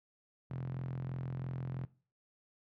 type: tone with high-pass filter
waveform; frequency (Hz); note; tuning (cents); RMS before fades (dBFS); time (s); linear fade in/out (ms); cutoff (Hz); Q
sawtooth; 43; F1; -26; -40; 0.5-1.85; 0; 130; 5.7
effects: noise-tail reverb RT60 0.4 s tail -20 dB re dry + low-pass 2000 Hz 12 dB/octave